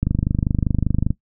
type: click train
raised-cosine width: 5 ms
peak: -6 dBFS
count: 28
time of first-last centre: 0.03-1.106 s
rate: 25.1 Hz
effects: noise-tail reverb RT60 0.1 s tail -19 dB re dry